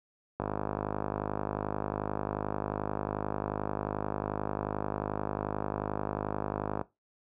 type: click train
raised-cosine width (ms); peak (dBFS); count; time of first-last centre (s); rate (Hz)
1; -17; 330; 0.4-6.813; 51.3
effects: noise-tail reverb RT60 0.2 s tail -18 dB re dry + high-pass 60 Hz 12 dB/octave